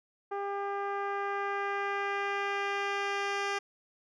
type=tone with low-pass filter sweep; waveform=10% pulse; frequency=400.2 Hz; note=G4; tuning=36 cents sharp; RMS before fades=-33 dBFS; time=0.31-3.59 s; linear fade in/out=10 ms; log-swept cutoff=870 to 4900 Hz; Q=1; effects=none